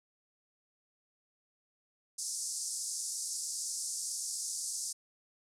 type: band-pass noise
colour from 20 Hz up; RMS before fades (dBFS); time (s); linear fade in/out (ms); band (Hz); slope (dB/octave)
white; -38; 2.18-4.93; 10; 5000 to 9800; 48
effects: none